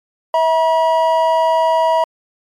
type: tone pair together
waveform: triangle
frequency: 648.7 / 960 Hz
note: E5 / B5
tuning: -28 / -49 cents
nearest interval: perfect fifth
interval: 679 cents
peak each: -12 dBFS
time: 0.34-2.04 s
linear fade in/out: 2 ms
effects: MP3 96 kbps